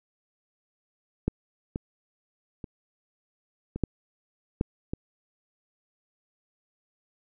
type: clicks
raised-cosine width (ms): 3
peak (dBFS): -11 / -17 / -24 / -20 / -11 / -11 / -17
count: 7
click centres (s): 1.28 / 1.759 / 2.642 / 3.76 / 3.837 / 4.611 / 4.935
effects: none